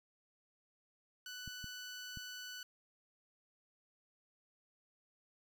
15% pulse tone, 1490 Hz, F#6, 12 cents sharp, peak -39 dBFS, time 1.26-2.63 s, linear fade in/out 2 ms
clicks, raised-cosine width 5 ms, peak -36 dBFS, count 3, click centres 1.477 / 1.643 / 2.173 s
effects 12-bit

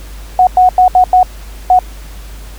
sine tone bursts at uneven times, 735 Hz, F#5, 12 cents flat, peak -3 dBFS, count 6, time 0.39-0.47 / 0.57-0.69 / 0.78-0.88 / 0.95-1.04 / 1.13-1.23 / 1.7-1.79 s, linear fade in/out 2 ms, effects added 50 Hz sine -27 dBFS peak until 2.58 s + pink hiss -37 dBFS RMS until 2.58 s

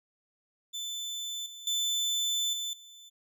30% pulse tone with level steps, 3520 Hz, A7, in tune, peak -32 / -41 / -25 / -30 / -47 dBFS, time 0.73-3.1 s, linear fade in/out 20 ms, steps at 1.46 / 1.67 / 2.53 / 2.73 s, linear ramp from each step 2 ms, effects none

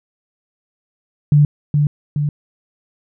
sine tone with echo, 147 Hz, D3, 2 cents sharp, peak -7 dBFS, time 1.32-1.45 s, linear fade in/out 2 ms, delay 420 ms, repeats 2, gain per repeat -4 dB, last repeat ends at 2.29 s, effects none

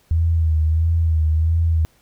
sine tone with vibrato, 80.6 Hz, E2, 38 cents flat, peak -14 dBFS, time 0.11-1.85 s, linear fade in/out 0 ms, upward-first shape sine, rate 1.5 Hz, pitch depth 52 cents each way, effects pink hiss -58 dBFS RMS until 2.01 s

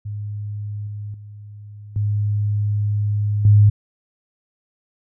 sine tone with level steps, 103.83 Hz, G#2, in tune, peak -25 / -27 / -35 / -17 / -8 dBFS, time 0.05-3.7 s, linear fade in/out 10 ms, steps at 0.87 / 1.14 / 1.96 / 3.45 s, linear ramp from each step 2 ms, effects none

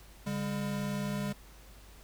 square tone pair together, 142.7 / 201.8 Hz, D3 / G#3, -49 / -49 cents, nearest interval tritone, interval 600 cents, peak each -38 / -34 dBFS, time 0.26-1.33 s, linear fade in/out 10 ms, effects added 50 Hz sine -53 dBFS peak until 2.03 s + pink hiss -57 dBFS RMS until 2.03 s

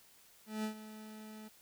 40% pulse tone with ADSR envelope, 216.1 Hz, A3, 31 cents flat, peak -33 dBFS, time 0.46-1.49 s, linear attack 180 ms, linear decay 97 ms, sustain -14 dB, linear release 17 ms, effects white hiss -63 dBFS RMS until 1.61 s

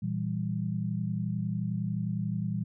sine chord, E diminished, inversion second, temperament equal, 116.54 / 164.81 / 196 Hz, Bb2 / E3 / G3, 0 / 0 / 0 cents, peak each -33 dBFS, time 0.02-2.64 s, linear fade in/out 10 ms, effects none

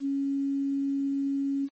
sine tone with quantisation, 276.8 Hz, C#4, 2 cents flat, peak -25 dBFS, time 0-1.69 s, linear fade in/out 50 ms, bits 9, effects MP3 32 kbps

